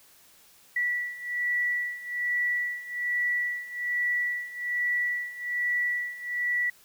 sine beating tone pair, 1951 / 1952.2 Hz, B6 / B6, -22 / -21 cents, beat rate 1.2 Hz, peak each -31 / -28 dBFS, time 0.76-6.7 s, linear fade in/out 5 ms, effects white hiss -57 dBFS RMS until 6.84 s

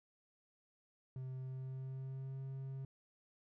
triangle tone with pitch glide, 130 to 134.2 Hz, C3 to C3, -11 to +44 cents, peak -40 dBFS, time 1.16-2.85 s, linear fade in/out 2 ms, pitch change +55 cents, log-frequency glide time 1.36-2.41 s, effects none

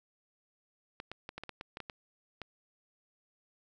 clicks, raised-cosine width 0.3 ms, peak -25 dBFS, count 11, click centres 1.001 / 1.116 / 1.291 / 1.38 / 1.436 / 1.493 / 1.611 / 1.771 / 1.803 / 1.898 / 2.417 s, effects none

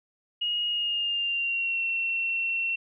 sine tone with pitch glide, 2876 to 2715 Hz, F#7 to F7, -50 to -50 cents, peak -25 dBFS, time 0.41-2.76 s, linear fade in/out 10 ms, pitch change -100 cents, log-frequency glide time 0.68-1.83 s, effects none

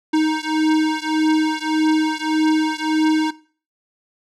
square beating tone pair, 311.7 / 313.4 Hz, D#4 / D#4, +3 / +13 cents, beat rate 1.7 Hz, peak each -20 dBFS, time 0.13-3.31 s, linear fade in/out 10 ms, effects noise-tail reverb RT60 0.4 s tail -18 dB re dry + low-pass 6000 Hz 12 dB/octave

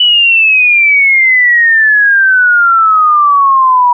sine exponential sweep, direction down, 2978 to 963 Hz, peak -4 dBFS, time 0-3.93 s, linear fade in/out 5 ms, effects none

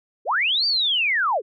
sine linear two-way sweep, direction up then down, 353.2 to 4724 to 353.2 Hz, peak -18 dBFS, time 0.25-1.42 s, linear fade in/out 50 ms, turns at 0.66 s, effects none

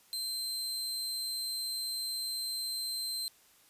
sawtooth tone, 4118 Hz, C8, 28 cents flat, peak -31 dBFS, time 0.13-3.28 s, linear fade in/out 0 ms, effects white hiss -63 dBFS RMS until 3.69 s + resampled to 32000 Hz

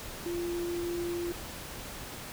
sine tone in noise, 346 Hz, F4, 16 cents flat, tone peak -31 dBFS, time 0.26-1.32 s, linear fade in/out 0 ms, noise pink, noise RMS -42 dBFS, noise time 0-2.32 s, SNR +8 dB, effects none

